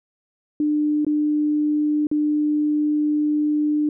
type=tone with dropouts; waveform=sine; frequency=299.4 Hz; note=D4; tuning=33 cents sharp; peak=-17 dBFS; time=0.6-3.89 s; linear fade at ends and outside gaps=2 ms; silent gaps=1.048-1.066 / 2.07-2.114 s; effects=none